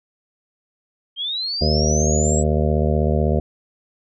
sine linear sweep, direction up, 3136 to 7860 Hz, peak -22 dBFS, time 1.16-2.44 s, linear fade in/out 50 ms
harmonic tone, 76 Hz, D#2, 40 cents flat, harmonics 1 / 2 / 3 / 5 / 6 / 7 / 8 / 9, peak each -19 / -22 / -24 / -26 / -27 / -27 / -28 / -29 dBFS, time 1.61-3.4 s, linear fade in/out 5 ms
effects none

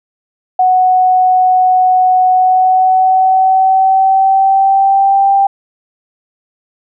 sine tone with pitch glide, 740 to 788.5 Hz, F#5 to G5, 0 to +10 cents, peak -6 dBFS, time 0.59-5.47 s, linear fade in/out 5 ms, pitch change +110 cents, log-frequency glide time 2.32-5.29 s, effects none

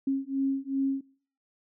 sine beating tone pair, 270 / 272.6 Hz, C#4 / C#4, -45 / -29 cents, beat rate 2.6 Hz, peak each -29 dBFS, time 0.07-1.01 s, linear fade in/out 5 ms, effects noise-tail reverb RT60 0.5 s tail -22 dB re dry

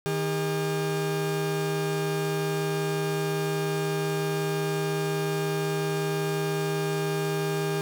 40% pulse tone pair together, 156.2 / 403 Hz, D#3 / G4, +7 / +48 cents, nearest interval octave + major third, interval 1641 cents, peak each -28 / -27 dBFS, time 0.06-7.81 s, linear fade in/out 0 ms, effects none

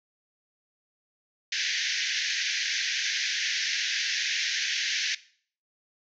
pink band-pass noise, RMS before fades -29 dBFS, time 1.52-5.15 s, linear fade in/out 5 ms, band 1600 to 6400 Hz, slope 96 dB/octave, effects noise-tail reverb RT60 0.5 s tail -18 dB re dry

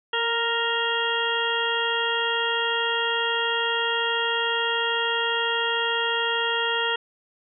harmonic tone with a mistuned harmonic, 466.2 Hz, A#4, in tune, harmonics 1 / 2 / 3 / 4 / 6 / 7, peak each -29 / -29 / -29 / -29 / -29 / -29 dBFS, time 0.13-6.96 s, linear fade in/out 5 ms, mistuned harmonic 1, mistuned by -19 cents, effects none

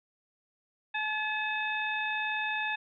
harmonic tone with a mistuned harmonic, 858 Hz, A5, 44 cents flat, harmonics 1 / 2 / 3 / 4, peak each -35 / -33 / -34 / -41 dBFS, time 0.94-2.76 s, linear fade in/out 10 ms, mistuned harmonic 4, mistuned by +93 cents, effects none

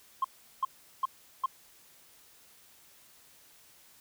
sine tone bursts, 1062 Hz, C6, 25 cents sharp, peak -23 dBFS, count 4, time 0.22-1.46 s, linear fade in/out 5 ms, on 25 ms, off 380 ms, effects tanh soft clip ceiling -22 dBFS + white hiss -59 dBFS RMS until 4 s

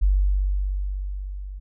sine tone with level ramp, 48.18 Hz, G1, 29 cents flat, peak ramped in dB -14 to -32 dBFS, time 0.01-1.6 s, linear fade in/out 20 ms, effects none

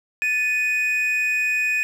triangle tone pair together, 1749 / 2489 Hz, A6 / D#7, -11 / 0 cents, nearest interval tritone, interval 611 cents, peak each -25 / -18 dBFS, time 0.22-1.83 s, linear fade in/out 0 ms, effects none

